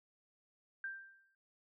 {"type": "tone with exponential decay", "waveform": "sine", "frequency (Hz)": 1577, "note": "G6", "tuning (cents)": 10, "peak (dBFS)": -37, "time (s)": [0.84, 1.35], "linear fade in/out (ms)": 2, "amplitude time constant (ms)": 110, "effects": []}